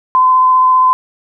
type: tone with vibrato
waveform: sine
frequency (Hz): 1024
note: C6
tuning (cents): -38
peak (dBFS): -6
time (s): 0.15-0.93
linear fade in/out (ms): 0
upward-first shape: triangle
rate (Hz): 15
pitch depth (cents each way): 13
effects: none